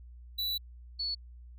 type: tone pair in turn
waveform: square / sine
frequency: 3951 / 4421 Hz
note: B7 / C#8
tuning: 0 / -5 cents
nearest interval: major second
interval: 195 cents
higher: second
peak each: -31 / -31 dBFS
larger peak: neither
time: 0.38-0.58 / 0.99-1.15 s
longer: first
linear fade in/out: 10 ms
effects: added 60 Hz sine -47 dBFS peak until 1.58 s